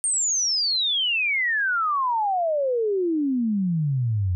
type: exponential sweep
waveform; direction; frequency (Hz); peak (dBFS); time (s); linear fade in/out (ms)
sine; down; 8870 to 87; -20; 0.04-4.35; 0
effects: none